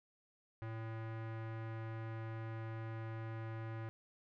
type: tone with low-pass filter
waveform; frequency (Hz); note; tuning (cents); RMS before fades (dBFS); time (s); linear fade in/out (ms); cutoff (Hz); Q
square; 112.2; A2; +34; -44; 0.62-3.89; 0; 1800; 1.5
effects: none